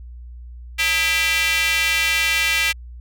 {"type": "tone with high-pass filter", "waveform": "square", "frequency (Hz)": 181, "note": "F#3", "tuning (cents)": -38, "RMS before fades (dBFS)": -19, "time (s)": [0.78, 2.73], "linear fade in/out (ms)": 20, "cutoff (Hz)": 2300, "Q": 3.2, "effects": ["added 60 Hz sine -34 dBFS peak until 3 s"]}